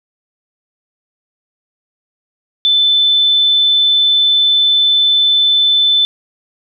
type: tone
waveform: sine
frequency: 3520 Hz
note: A7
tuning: in tune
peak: -8 dBFS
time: 2.65-6.05 s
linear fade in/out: 0 ms
effects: none